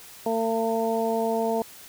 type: harmonic tone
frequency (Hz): 226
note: A3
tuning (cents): +47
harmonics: 1 / 2 / 3 / 4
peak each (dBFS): -29 / -26 / -27 / -31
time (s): 0.26-1.62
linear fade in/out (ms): 2
effects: white hiss -46 dBFS RMS until 1.88 s